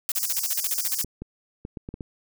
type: noise bursts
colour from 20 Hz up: blue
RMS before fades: -25 dBFS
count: 14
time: 0.09-1.015 s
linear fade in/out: 0 ms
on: 28 ms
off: 41 ms
type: high-pass noise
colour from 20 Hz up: pink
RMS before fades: -31 dBFS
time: 0.15-1.04 s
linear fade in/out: 2 ms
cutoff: 4800 Hz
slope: 96 dB/octave
type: clicks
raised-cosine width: 3 ms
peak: -21 dBFS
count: 7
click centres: 1.046 / 1.22 / 1.651 / 1.772 / 1.889 / 1.941 / 2.008 s
effects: none